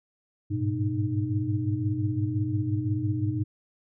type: tone cluster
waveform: sine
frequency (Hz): 100.9 / 106.7 / 122.8 / 306.9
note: G#2 / G#2 / B2 / D#4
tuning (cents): -49 / +47 / -9 / -24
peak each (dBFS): -30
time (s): 0.5-3.44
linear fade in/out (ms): 20
effects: none